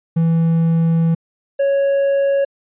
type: tone pair in turn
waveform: triangle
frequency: 164.9 / 554.7 Hz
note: E3 / C#5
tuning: +1 / +1 cents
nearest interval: octave + major sixth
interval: 2100 cents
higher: second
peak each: -10 / -11 dBFS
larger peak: first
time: 0.16-1.15 / 1.59-2.45 s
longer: first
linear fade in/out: 10 ms
effects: resampled to 8000 Hz